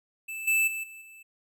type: tone with level steps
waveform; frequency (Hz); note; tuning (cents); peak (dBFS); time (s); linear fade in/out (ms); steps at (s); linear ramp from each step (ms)
square; 2637; E7; 0; -35 / -22 / -32 / -44 / -48; 0.28-1.23; 10; 0.47 / 0.67 / 0.83 / 1.01; 10
effects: none